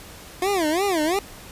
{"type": "tone with vibrato", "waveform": "25% pulse", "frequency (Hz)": 350.3, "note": "F4", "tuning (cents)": 5, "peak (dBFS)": -16, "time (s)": [0.42, 1.19], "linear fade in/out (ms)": 2, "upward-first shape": "sine", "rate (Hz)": 2.9, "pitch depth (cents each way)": 260, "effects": ["pink hiss -42 dBFS RMS until 1.51 s", "resampled to 32000 Hz"]}